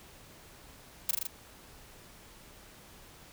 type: noise with echo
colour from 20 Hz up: blue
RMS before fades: -26 dBFS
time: 1.09-1.11 s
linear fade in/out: 5 ms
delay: 40 ms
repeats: 4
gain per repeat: -2 dB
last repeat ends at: 1.27 s
effects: pink hiss -54 dBFS RMS until 3.32 s